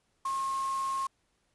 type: tone in noise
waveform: sine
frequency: 1077 Hz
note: C6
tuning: 50 cents sharp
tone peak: -29 dBFS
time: 0.25-1.07 s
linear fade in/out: 5 ms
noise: white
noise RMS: -45 dBFS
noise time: 0.25-1.07 s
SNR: +13 dB
effects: pink hiss -74 dBFS RMS until 1.54 s + resampled to 24000 Hz